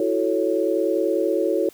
sine chord, F# minor seventh, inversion third, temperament equal, 329.6 / 370 / 440 / 554.4 Hz, E4 / F#4 / A4 / C#5, 0 / 0 / 0 / 0 cents, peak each -24 dBFS, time 0-1.69 s, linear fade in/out 2 ms, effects white hiss -51 dBFS RMS until 1.73 s + high-pass 60 Hz 12 dB/octave

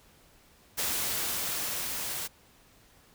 white noise with level ramp, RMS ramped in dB -30 to -35 dBFS, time 0.77-2.28 s, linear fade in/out 20 ms, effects pink hiss -60 dBFS RMS until 3.14 s

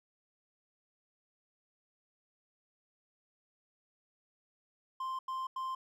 triangle tone bursts, 1046.5 Hz, C6, in tune, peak -33 dBFS, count 3, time 5-5.75 s, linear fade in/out 5 ms, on 190 ms, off 90 ms, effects none

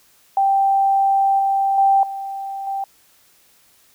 sine tone with level steps, 784 Hz, G5, in tune, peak -13 / -15 / -11 / -25 / -21 dBFS, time 0.37-2.84 s, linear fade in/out 2 ms, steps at 1.39 / 1.78 / 2.03 / 2.67 s, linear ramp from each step 2 ms, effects white hiss -55 dBFS RMS until 3.94 s

